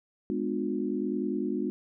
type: chord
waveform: sine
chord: G# diminished seventh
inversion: none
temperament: just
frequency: 207.7 / 249.2 / 299 / 358.8 Hz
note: G#3 / B3 / D4 / F4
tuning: 0 / +16 / +31 / +47 cents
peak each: -33 dBFS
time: 0.3-1.7 s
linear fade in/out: 0 ms
effects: none